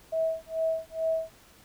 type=tone with tremolo; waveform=sine; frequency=647 Hz; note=E5; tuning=32 cents flat; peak=-23 dBFS; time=0.12-1.31 s; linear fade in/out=10 ms; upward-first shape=sine; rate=2.3 Hz; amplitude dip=100%; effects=pink hiss -56 dBFS RMS until 1.64 s